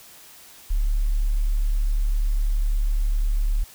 sine tone, 35.99 Hz, D1, 34 cents flat, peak -18 dBFS, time 0.7-3.64 s, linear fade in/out 10 ms, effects white hiss -47 dBFS RMS until 3.74 s

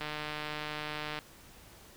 click train, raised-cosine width 0.3 ms, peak -21 dBFS, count 179, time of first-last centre 0.01-1.189 s, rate 151 Hz, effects pink hiss -55 dBFS RMS until 1.96 s

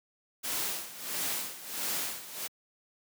white noise with tremolo, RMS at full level -32 dBFS, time 0.43-2.48 s, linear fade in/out 20 ms, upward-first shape sine, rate 1.5 Hz, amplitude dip 80%, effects high-pass 150 Hz 12 dB/octave

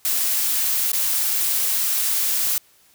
blue noise with dropouts, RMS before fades -21 dBFS, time 0.05-2.58 s, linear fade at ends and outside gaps 1 ms, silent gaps 0.918-0.932 s, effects white hiss -56 dBFS RMS until 2.94 s

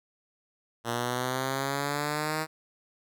5% pulse linear sweep, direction up, 116.54 to 158.4 Hz, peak -17 dBFS, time 0.84-2.47 s, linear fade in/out 50 ms, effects none

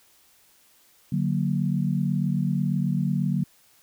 sine chord, D augmented, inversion none, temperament equal, 146.83 / 185 / 233.1 Hz, D3 / F#3 / A#3, 0 / 0 / 0 cents, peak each -25 / -25 / -29 dBFS, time 1.12-3.44 s, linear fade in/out 5 ms, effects white hiss -59 dBFS RMS until 3.82 s

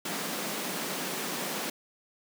pink high-pass noise, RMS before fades -34 dBFS, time 0.05-1.7 s, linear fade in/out 5 ms, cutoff 170 Hz, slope 48 dB/octave, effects none

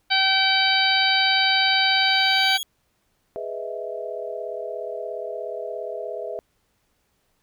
harmonic tone, 769 Hz, G5, 33 cents flat, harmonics 1 / 2 / 3 / 4 / 5 / 6, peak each -24 / -24 / -24 / -24 / -24 / -24 dBFS, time 0.1-2.58 s, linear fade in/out 20 ms
sawtooth tone with exponential growth, 3322 Hz, G#7, in tune, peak -24 dBFS, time 1.66-2.63 s, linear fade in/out 0 ms, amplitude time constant 210 ms
sine chord, E major seventh, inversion first, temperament equal, 415.3 / 493.9 / 622.3 / 659.3 Hz, G#4 / B4 / D#5 / E5, 0 / 0 / 0 / 0 cents, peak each -34 / -34 / -35 / -32 dBFS, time 3.36-6.39 s, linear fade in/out 0 ms
effects pink hiss -69 dBFS RMS until 7.42 s

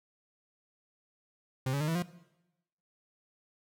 40% pulse tone with pitch steps, 130.81 / 141.01 / 152.01 / 163.86 / 176.64 Hz, C3 / C#3 / D#3 / E3 / F3, 0 / +30 / -40 / -10 / +20 cents, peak -28 dBFS, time 1.66-2.025 s, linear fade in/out 5 ms, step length 73 ms, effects noise-tail reverb RT60 0.9 s tail -18 dB re dry

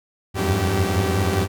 sawtooth tone cluster, 85 / 91.5 / 97.5 / 102.1 / 386.6 Hz, F2 / F#2 / G2 / G#2 / G4, -46 / -19 / -9 / -29 / -24 cents, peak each -21 dBFS, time 0.34-1.48 s, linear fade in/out 50 ms, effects none

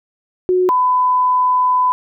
sine tone pair in turn, 365.9 / 1003.1 Hz, F#4 / B5, -19 / +27 cents, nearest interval octave + perfect fourth, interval 1746 cents, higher second, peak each -11 dBFS, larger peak neither, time 0.49-0.69 / 0.69-1.92 s, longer second, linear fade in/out 0 ms, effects none

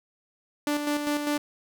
sawtooth tone with tremolo, 293.7 Hz, D4, in tune, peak -20 dBFS, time 0.67-1.38 s, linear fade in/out 2 ms, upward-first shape square, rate 5 Hz, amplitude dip 45%, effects none

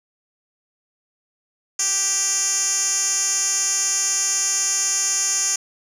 10% pulse tone with band-pass filter, 392 Hz, G4, in tune, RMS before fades -21 dBFS, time 1.79-5.56 s, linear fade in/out 5 ms, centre 6900 Hz, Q 7.7, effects none

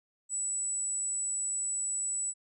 sine tone, 7902 Hz, B8, in tune, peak -30 dBFS, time 0.29-2.34 s, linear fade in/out 50 ms, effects none

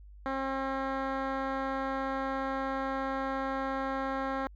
10% pulse tone with low-pass filter, 268.3 Hz, C4, 44 cents sharp, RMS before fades -33 dBFS, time 0.26-4.47 s, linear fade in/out 0 ms, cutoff 1800 Hz, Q 0.8, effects added 50 Hz sine -48 dBFS peak until 4.55 s

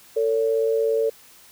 sine tone pair together, 449.2 / 566 Hz, A4 / C#5, +36 / +36 cents, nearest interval major third, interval 400 cents, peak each -19 / -25 dBFS, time 0.16-1.1 s, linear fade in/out 10 ms, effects white hiss -50 dBFS RMS until 1.51 s

